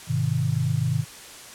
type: chord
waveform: sine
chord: Ab major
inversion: none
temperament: equal with one note detuned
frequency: 103.83 / 127.53 / 155.56 Hz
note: Ab2 / C3 / Eb3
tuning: 0 / -44 / 0 cents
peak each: -27 / -24 / -25 dBFS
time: 0.07-1.05 s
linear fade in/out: 50 ms
effects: white hiss -42 dBFS RMS until 1.54 s + low-pass 10000 Hz 12 dB/octave